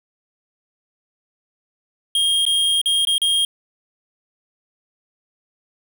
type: tone with dropouts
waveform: square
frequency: 3234 Hz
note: G#7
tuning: 47 cents flat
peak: -16 dBFS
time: 2.15-3.45 s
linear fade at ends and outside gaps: 2 ms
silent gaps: 2.453-2.464 / 2.815-2.858 / 3.051-3.071 / 3.181-3.217 s
effects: none